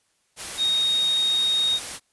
sine tone in noise, 3729 Hz, A#7, in tune, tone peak -19 dBFS, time 0.57-1.8 s, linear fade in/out 50 ms, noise white, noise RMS -33 dBFS, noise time 0.36-2 s, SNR +11 dB, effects white hiss -68 dBFS RMS until 2.12 s + resampled to 24000 Hz

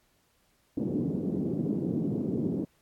pink band-pass noise, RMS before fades -30 dBFS, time 0.77-2.65 s, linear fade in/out 5 ms, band 150 to 370 Hz, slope 24 dB/octave, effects pink hiss -69 dBFS RMS until 2.81 s + AAC 64 kbps

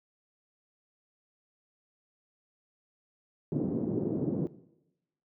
white band-pass noise, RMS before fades -31 dBFS, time 3.52-4.47 s, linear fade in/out 0 ms, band 130 to 370 Hz, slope 24 dB/octave, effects noise-tail reverb RT60 0.9 s tail -18 dB re dry

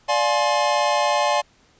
square chord, D half-diminished seventh, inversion none, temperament just, 587.3 / 704.8 / 845.8 / 1057.2 Hz, D5 / F5 / Ab5 / C6, 0 / +16 / +31 / +18 cents, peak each -23 / -25 / -23 / -25 dBFS, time 0.08-1.42 s, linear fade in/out 20 ms, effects pink hiss -57 dBFS RMS until 1.79 s + resampled to 16000 Hz

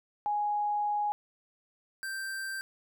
sine / square tone pair in turn, 830.6 / 1568 Hz, G#5 / G6, 0 / 0 cents, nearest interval major seventh, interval 1100 cents, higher second, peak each -27 / -35 dBFS, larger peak first, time 0.26-1.12 / 2.03-2.61 s, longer first, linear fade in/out 0 ms, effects none

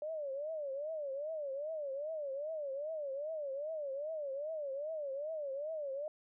sine tone with vibrato, 587.3 Hz, D5, in tune, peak -37 dBFS, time 0.02-6.08 s, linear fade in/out 2 ms, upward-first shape triangle, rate 2.5 Hz, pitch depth 190 cents each way, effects none

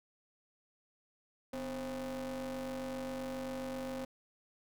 45% pulse ring-modulated tone, 138.59 Hz, C#3, in tune, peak -35 dBFS, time 1.53-4.05 s, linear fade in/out 5 ms, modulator 392 Hz, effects none

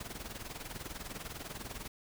pink noise with tremolo, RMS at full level -41 dBFS, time 0-1.88 s, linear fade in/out 5 ms, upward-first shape sine, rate 20 Hz, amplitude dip 75%, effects none

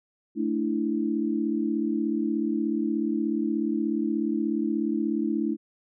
sine chord, A suspended fourth, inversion none, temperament just, 220 / 293.3 / 330 Hz, A3 / D4 / E4, 0 / -2 / +2 cents, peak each -28 dBFS, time 0.35-5.57 s, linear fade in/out 50 ms, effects none

